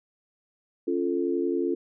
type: chord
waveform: sine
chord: Db augmented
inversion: none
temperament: equal with one note detuned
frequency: 277.2 / 347.6 / 440 Hz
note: Db4 / F4 / A4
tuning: 0 / -8 / 0 cents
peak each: -29 / -26 / -30 dBFS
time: 0.87-1.75 s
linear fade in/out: 10 ms
effects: none